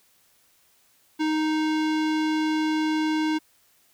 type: tone with low-pass filter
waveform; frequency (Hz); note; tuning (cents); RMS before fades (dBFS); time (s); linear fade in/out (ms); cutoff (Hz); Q
square; 311.1; D#4; 0; -24; 1.19-3.39; 20; 4400; 0.92
effects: white hiss -62 dBFS RMS until 3.93 s